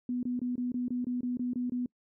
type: tone bursts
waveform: sine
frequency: 246.9 Hz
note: B3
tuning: in tune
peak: -29 dBFS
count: 11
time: 0.09-1.86 s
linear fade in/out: 2 ms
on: 140 ms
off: 23 ms
effects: noise-tail reverb RT60 0.1 s tail -26 dB re dry